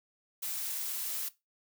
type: noise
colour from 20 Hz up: blue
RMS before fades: -36 dBFS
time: 0.42-1.29 s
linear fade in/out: 10 ms
effects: noise-tail reverb RT60 0.2 s tail -17 dB re dry